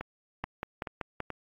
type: two click trains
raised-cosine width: 0.5 ms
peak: -21 / -18 dBFS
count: 4 / 5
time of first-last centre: 0.01-1.303 / 0.44-1.203 s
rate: 2.32 / 5.24 Hz
effects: AAC 48 kbps